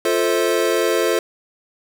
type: chord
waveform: square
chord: F major seventh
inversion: none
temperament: equal with one note detuned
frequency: 349.2 / 440 / 523.3 / 646.4 Hz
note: F4 / A4 / C5 / E5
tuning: 0 / 0 / 0 / -34 cents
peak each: -22 / -21 / -23 / -25 dBFS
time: 0.05-1.19 s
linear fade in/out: 2 ms
effects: none